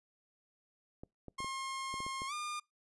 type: clicks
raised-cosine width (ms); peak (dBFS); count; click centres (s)
2; -33; 8; 1.035 / 1.283 / 1.404 / 1.445 / 1.941 / 2.004 / 2.065 / 2.219
type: tone with pitch glide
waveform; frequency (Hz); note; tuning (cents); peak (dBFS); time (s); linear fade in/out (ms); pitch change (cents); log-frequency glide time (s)
sawtooth; 1070 to 1208; C6 to D6; +38 to +48; -34; 1.38-2.6; 10; +210; 2.27-2.33
effects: noise-tail reverb RT60 0.2 s tail -25 dB re dry + resampled to 24000 Hz